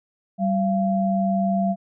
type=tone pair together; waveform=sine; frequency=193.4 / 685.4 Hz; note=G3 / F5; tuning=-23 / -33 cents; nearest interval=octave + minor seventh; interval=2190 cents; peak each=-20 / -23 dBFS; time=0.38-1.76 s; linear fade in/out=50 ms; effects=none